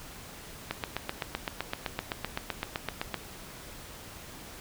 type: click train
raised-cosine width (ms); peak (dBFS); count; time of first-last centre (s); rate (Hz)
0.3; -14; 20; 0.71-3.143; 7.81
effects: pink hiss -46 dBFS RMS until 4.6 s